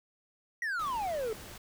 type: exponential sweep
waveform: triangle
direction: down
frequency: 1947 to 420.9 Hz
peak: -29 dBFS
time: 0.62-1.33 s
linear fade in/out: 2 ms
type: noise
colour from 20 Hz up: pink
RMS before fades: -47 dBFS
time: 0.79-1.58 s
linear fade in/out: 5 ms
effects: none